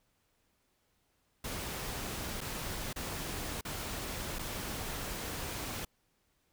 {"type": "noise with dropouts", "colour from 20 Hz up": "pink", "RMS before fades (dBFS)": -39, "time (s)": [1.44, 5.85], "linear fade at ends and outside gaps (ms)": 5, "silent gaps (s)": [[2.407, 2.412], [2.93, 2.96], [3.611, 3.65], [4.387, 4.391]], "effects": ["pink hiss -75 dBFS RMS until 6.52 s"]}